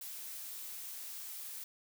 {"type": "noise", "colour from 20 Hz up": "blue", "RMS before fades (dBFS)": -45, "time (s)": [0.01, 1.64], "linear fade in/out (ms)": 5, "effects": []}